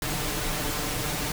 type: noise with comb filter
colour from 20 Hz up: pink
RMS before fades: -29 dBFS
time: 0.02-1.32 s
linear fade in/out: 2 ms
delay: 6.7 ms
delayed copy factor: +0.65
effects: none